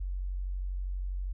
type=tone; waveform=sine; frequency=46.21 Hz; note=F#1; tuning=1 cent flat; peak=-31 dBFS; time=0-1.33 s; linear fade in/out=10 ms; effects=none